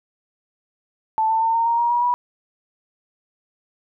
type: tone with pitch steps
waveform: sine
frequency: 880 / 892.8 / 905.8 / 919 / 932.3 / 945.9 / 959.6 / 973.6 Hz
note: A5 / A5 / A#5 / A#5 / A#5 / A#5 / A#5 / B5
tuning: 0 / +25 / -50 / -25 / 0 / +25 / +50 / -25 cents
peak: -16 dBFS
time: 1.18-2.14 s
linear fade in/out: 0 ms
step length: 120 ms
effects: none